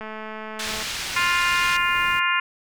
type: click train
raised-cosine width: 0.5 ms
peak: -20 dBFS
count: 178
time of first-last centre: 0.01-0.826 s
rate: 217 Hz
type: band-pass noise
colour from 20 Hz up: pink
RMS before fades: -30 dBFS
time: 0.59-1.77 s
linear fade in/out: 5 ms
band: 1900 to 6200 Hz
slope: 12 dB/octave
type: noise with tremolo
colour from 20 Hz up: pink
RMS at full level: -38 dBFS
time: 0.64-2.2 s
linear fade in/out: 10 ms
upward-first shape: sine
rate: 2.3 Hz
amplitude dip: 30%
type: harmonic tone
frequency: 350.7 Hz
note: F4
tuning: 7 cents sharp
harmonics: 3 / 4 / 5 / 6 / 7 / 8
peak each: -24 / -25 / -26 / -27 / -27 / -28 dBFS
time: 1.16-2.4 s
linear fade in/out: 5 ms
effects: none